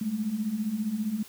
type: beating tone pair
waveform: sine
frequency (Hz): 202.8 / 217.8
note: G#3 / A3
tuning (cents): -41 / -17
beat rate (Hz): 15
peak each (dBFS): -33 / -28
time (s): 0.01-1.23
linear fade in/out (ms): 5
effects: white hiss -50 dBFS RMS until 1.28 s